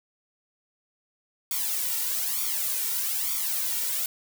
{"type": "noise with flanger", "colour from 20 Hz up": "blue", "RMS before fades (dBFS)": -28, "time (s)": [1.51, 4.06], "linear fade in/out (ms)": 2, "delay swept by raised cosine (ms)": [0.87, 2.17], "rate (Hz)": 1.1, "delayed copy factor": 0.85, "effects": []}